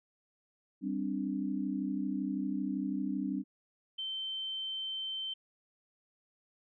sine chord, G suspended fourth, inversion none, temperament just, 196 / 261.3 / 294 Hz, G3 / C4 / D4, 0 / -2 / +2 cents, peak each -36 dBFS, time 0.81-3.44 s, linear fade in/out 50 ms
sine tone, 3100 Hz, G7, 20 cents flat, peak -35 dBFS, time 3.98-5.34 s, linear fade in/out 10 ms
effects none

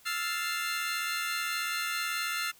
25% pulse chord, F major seventh, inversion third, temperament equal, 1318.5 / 1396.9 / 1760 / 2093 Hz, E6 / F6 / A6 / C7, 0 / 0 / 0 / 0 cents, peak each -33 / -31 / -34 / -33 dBFS, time 0.05-2.52 s, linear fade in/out 20 ms, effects white hiss -59 dBFS RMS until 2.59 s

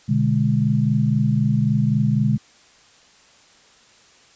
sine chord, G# diminished, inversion first, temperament equal with one note detuned, 122.97 / 146.83 / 207.7 Hz, B2 / D3 / G#3, -7 / 0 / 0 cents, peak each -20 dBFS, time 0.08-2.38 s, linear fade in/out 20 ms, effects white hiss -52 dBFS RMS until 4.35 s + resampled to 16000 Hz

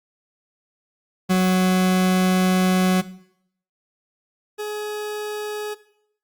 40% pulse tone pair in turn, 185 / 420.9 Hz, F#3 / G#4, 0 / +23 cents, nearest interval octave + major second, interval 1423 cents, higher second, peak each -14 / -25 dBFS, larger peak first, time 1.29-3.02 / 4.58-5.75 s, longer first, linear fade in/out 20 ms, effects noise-tail reverb RT60 0.7 s tail -17 dB re dry + Opus 48 kbps

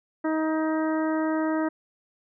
harmonic tone, 315.2 Hz, D#4, 23 cents sharp, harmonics 1 / 2 / 3 / 4 / 5 / 6, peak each -24 / -30 / -34 / -36 / -38 / -40 dBFS, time 0.24-1.69 s, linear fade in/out 10 ms, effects none

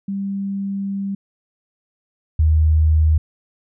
sine tone pair in turn, 197.2 / 78.26 Hz, G3 / D#2, +11 / +11 cents, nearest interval octave + major third, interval 1600 cents, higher first, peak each -21 / -11 dBFS, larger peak second, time 0.08-1.15 / 2.39-3.18 s, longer first, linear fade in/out 5 ms, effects none

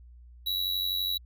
square tone with amplitude modulation, 3900 Hz, B7, 23 cents flat, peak -25 dBFS, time 0.46-1.18 s, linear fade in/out 10 ms, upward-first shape sine, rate 92 Hz, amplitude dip 65%, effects added 60 Hz sine -48 dBFS peak until 1.25 s

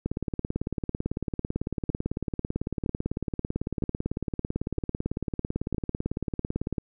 two click trains, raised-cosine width 3 ms, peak -15 / -15 dBFS, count 5 / 122, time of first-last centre 1.9-5.746 / 0.06-6.782 s, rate 1.04 / 18 Hz, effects none

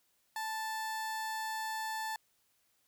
30% pulse tone, 880 Hz, A5, in tune, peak -33 dBFS, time 0.36-2.16 s, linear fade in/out 2 ms, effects white hiss -74 dBFS RMS until 2.87 s

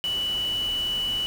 sine tone in noise, 2960 Hz, F#7, in tune, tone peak -24 dBFS, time 0.04-1.26 s, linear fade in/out 0 ms, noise pink, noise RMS -39 dBFS, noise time 0.04-1.26 s, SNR +12 dB, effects none

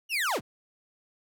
35% pulse linear sweep, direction down, 2956 to 46.53 Hz, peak -24 dBFS, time 0.09-0.41 s, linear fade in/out 50 ms, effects none

